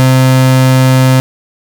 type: tone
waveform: 35% pulse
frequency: 130.1 Hz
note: C3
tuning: 9 cents flat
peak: -3 dBFS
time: 0-1.2 s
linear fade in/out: 0 ms
effects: none

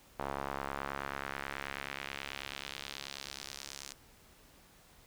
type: tone with band-pass filter sweep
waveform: sawtooth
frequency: 69.3 Hz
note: C#2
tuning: in tune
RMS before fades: -42 dBFS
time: 0.19-3.93 s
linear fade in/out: 0 ms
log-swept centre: 880 to 6500 Hz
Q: 1.4
effects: pink hiss -61 dBFS RMS until 5.06 s

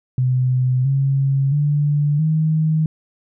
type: tone with pitch steps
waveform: sine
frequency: 127.6 / 136.76 / 146.57 / 157.09 Hz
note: C3 / C#3 / D3 / D#3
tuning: -43 / -23 / -3 / +17 cents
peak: -14 dBFS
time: 0.18-2.86 s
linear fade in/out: 2 ms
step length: 670 ms
effects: none

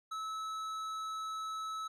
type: tone with tanh clipping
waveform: sine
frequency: 1300 Hz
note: E6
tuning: 24 cents flat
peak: -39 dBFS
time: 0.11-1.88 s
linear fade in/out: 10 ms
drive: 12 dB
effects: none

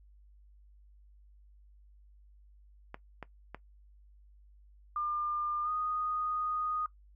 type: clicks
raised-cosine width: 0.5 ms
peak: -26 dBFS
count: 3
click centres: 2.944 / 3.227 / 3.546 s
type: tone with pitch glide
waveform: sine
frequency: 1200 to 1238.7 Hz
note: D6 to D#6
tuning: +37 to -8 cents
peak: -31 dBFS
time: 4.96-6.86 s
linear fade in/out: 2 ms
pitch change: +55 cents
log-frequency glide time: 5.63-5.7 s
effects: noise-tail reverb RT60 0.1 s tail -17 dB re dry + added 50 Hz sine -56 dBFS peak until 7.15 s

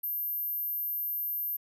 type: tone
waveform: sine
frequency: 12970 Hz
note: G#9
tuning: 42 cents flat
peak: -30 dBFS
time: 0.03-1.57 s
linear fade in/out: 10 ms
effects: none

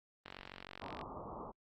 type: click train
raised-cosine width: 0.3 ms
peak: -30 dBFS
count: 36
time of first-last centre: 0.26-1.013 s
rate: 46.5 Hz
type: low-pass noise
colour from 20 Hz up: white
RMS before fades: -47 dBFS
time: 0.81-1.52 s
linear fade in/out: 20 ms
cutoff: 1200 Hz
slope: 96 dB/octave
effects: Opus 24 kbps

